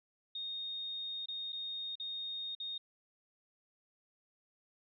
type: tone with dropouts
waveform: sine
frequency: 3700 Hz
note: A#7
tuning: 14 cents flat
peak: -38 dBFS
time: 0.35-2.78 s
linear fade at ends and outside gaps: 5 ms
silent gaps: 1.259-1.284 / 1.523-1.528 / 1.955-1.998 / 2.551-2.6 s
effects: none